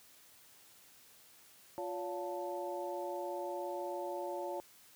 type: harmonic tone with a mistuned harmonic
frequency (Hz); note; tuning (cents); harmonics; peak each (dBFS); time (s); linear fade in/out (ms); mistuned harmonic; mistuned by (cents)
176.3; F3; +17; 2 / 3 / 4 / 5; -42 / -41 / -46 / -43; 1.78-4.6; 0; 3; +120
effects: white hiss -61 dBFS RMS until 4.95 s + high-pass 60 Hz 12 dB/octave